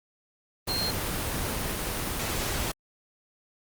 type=tone in noise; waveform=sine; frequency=4200 Hz; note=C8; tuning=6 cents sharp; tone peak=-28 dBFS; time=0.68-0.91 s; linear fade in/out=10 ms; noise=pink; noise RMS=-30 dBFS; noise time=0.67-2.72 s; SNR=-1 dB; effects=Opus 24 kbps